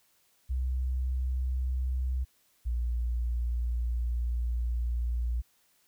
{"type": "tone pair in turn", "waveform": "sine", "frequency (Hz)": [63.8, 59.34], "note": ["C2", "A#1"], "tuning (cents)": [-43, 31], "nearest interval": "minor second", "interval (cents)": 126, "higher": "first", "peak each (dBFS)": -27, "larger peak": "neither", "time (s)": [[0.49, 2.25], [2.65, 5.42]], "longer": "second", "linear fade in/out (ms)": 20, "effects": ["white hiss -68 dBFS RMS until 5.87 s"]}